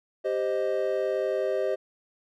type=chord; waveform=triangle; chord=C minor; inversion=second; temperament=equal; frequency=392 / 523.3 / 622.3 Hz; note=G4 / C5 / Eb5; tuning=0 / 0 / 0 cents; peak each=-27 dBFS; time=0.24-1.76 s; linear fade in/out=20 ms; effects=none